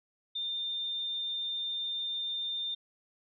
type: tone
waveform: sine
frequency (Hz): 3607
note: A7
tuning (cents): +42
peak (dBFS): -32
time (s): 0.35-2.75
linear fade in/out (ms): 10
effects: none